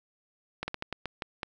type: slowing click train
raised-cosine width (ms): 0.3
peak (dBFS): -17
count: 8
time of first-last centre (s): 0.63-1.432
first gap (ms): 50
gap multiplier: 1.27
effects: none